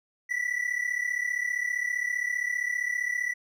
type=tone pair together; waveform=triangle; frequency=1945.8 / 1981 Hz; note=B6 / B6; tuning=-26 / +5 cents; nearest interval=unison; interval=31 cents; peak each=-28 dBFS; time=0.29-3.34 s; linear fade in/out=20 ms; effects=none